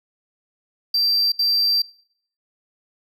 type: tone bursts at uneven times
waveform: triangle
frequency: 4699 Hz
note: D8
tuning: in tune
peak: -15 dBFS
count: 2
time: 0.94-1.32 / 1.39-1.82 s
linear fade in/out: 5 ms
effects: noise-tail reverb RT60 0.6 s tail -22 dB re dry